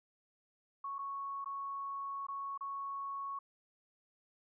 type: tone with dropouts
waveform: sine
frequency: 1107 Hz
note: C#6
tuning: 3 cents flat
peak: -38 dBFS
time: 0.84-3.39 s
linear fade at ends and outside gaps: 5 ms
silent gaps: 0.984-0.989 / 1.445-1.458 / 2.268-2.284 / 2.577-2.608 s
effects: none